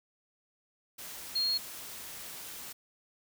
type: tone in noise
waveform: sine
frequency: 4274 Hz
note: C8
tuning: 36 cents sharp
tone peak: -27 dBFS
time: 1.35-1.58 s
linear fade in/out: 10 ms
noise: white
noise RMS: -44 dBFS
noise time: 0.98-2.73 s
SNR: +14 dB
effects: none